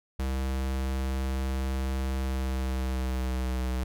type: tone with pitch glide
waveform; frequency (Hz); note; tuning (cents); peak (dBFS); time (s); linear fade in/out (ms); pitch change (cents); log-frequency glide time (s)
square; 66 to 63.49; C2 to B1; +16 to +49; -28; 0.19-3.84; 5; -67; 2.14-3.65
effects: none